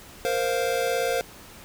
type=chord; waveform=square; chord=Bb suspended second; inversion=none; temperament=equal; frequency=466.2 / 523.3 / 698.5 Hz; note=Bb4 / C5 / F5; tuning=0 / 0 / 0 cents; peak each=-28 / -27 / -30 dBFS; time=0.25-1.21 s; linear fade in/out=0 ms; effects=pink hiss -46 dBFS RMS until 1.64 s